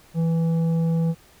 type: tone with tanh clipping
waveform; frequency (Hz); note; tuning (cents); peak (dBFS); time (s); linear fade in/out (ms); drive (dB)
triangle; 164.9; E3; +1; -20; 0.14-1.15; 50; 12
effects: pink hiss -53 dBFS RMS until 1.4 s